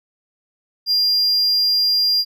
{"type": "tone", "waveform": "triangle", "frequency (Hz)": 4800, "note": "D8", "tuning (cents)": 37, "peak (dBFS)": -13, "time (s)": [0.86, 2.25], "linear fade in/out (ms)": 50, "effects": []}